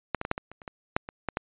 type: clicks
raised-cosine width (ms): 0.5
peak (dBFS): -10 / -16 / -16 / -9 / -18 / -28 / -30 / -22 / -7 / -22 / -13 / -12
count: 12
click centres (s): 0.147 / 0.214 / 0.251 / 0.314 / 0.379 / 0.516 / 0.618 / 0.678 / 0.965 / 1.089 / 1.287 / 1.371
effects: resampled to 8000 Hz